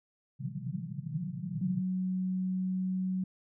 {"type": "band-pass noise", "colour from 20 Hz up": "white", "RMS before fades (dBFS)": -37, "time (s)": [0.39, 1.82], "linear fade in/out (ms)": 20, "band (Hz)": [120, 190], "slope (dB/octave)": 96}
{"type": "tone with pitch glide", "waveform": "sine", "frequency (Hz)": [185, 186.29], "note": ["F#3", "F#3"], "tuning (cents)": [0, 12], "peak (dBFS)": -29, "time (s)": [1.61, 3.24], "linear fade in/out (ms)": 5, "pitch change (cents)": 12, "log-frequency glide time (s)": [1.72, 3.06]}
{"effects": []}